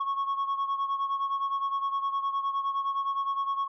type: beating tone pair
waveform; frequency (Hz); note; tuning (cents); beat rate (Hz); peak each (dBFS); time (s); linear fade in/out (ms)
sine; 1100 / 1109.7; C#6 / C#6; -14 / +2; 9.7; -26 / -31; 0-3.68; 10
effects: tanh soft clip ceiling -24 dBFS